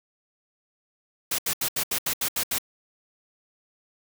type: noise bursts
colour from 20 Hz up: white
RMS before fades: -26 dBFS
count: 9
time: 1.31-2.585 s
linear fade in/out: 5 ms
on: 75 ms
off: 75 ms
effects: none